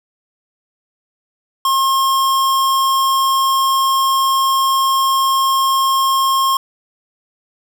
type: tone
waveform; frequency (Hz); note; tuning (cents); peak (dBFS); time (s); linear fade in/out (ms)
square; 1073; C6; +43; -13; 1.65-6.57; 2
effects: none